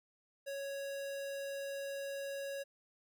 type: tone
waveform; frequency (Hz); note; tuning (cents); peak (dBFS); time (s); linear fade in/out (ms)
square; 554.4; C#5; 0; -40; 0.46-2.64; 20
effects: none